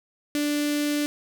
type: tone with notch filter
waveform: sawtooth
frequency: 293.7 Hz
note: D4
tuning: in tune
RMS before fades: -25 dBFS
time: 0.35-1.06 s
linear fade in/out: 0 ms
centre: 940 Hz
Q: 0.64
effects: none